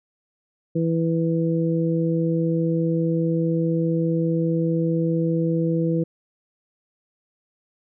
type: harmonic tone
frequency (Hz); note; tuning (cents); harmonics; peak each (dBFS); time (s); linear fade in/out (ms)
164.81; E3; 0; 1 / 2 / 3; -21 / -24 / -26; 0.75-6.04; 10
effects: none